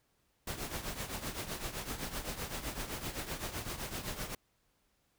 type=noise with tremolo; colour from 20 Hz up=pink; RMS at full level=-37 dBFS; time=0.47-4.35 s; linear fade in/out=5 ms; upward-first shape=triangle; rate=7.8 Hz; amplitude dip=75%; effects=pink hiss -75 dBFS RMS until 5.18 s